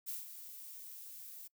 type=noise with ADSR envelope; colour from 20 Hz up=violet; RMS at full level=-40 dBFS; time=0.06-1.48 s; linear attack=28 ms; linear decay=160 ms; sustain=-10 dB; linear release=12 ms; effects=noise-tail reverb RT60 0.1 s tail -24 dB re dry